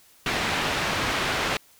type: low-pass noise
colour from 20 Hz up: white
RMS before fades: -26 dBFS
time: 0.26-1.57 s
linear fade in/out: 2 ms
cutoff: 2600 Hz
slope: 12 dB/octave
effects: white hiss -56 dBFS RMS until 1.79 s